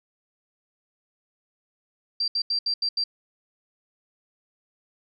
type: tone bursts at uneven times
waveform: sine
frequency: 4711 Hz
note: D8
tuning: 5 cents sharp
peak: -22 dBFS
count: 6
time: 2.2-2.28 / 2.35-2.42 / 2.5-2.59 / 2.66-2.74 / 2.82-2.89 / 2.97-3.04 s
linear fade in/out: 5 ms
effects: none